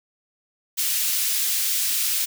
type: high-pass noise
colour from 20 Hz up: white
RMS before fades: -23 dBFS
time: 0.77-2.26 s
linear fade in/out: 20 ms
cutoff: 2600 Hz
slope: 12 dB/octave
effects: none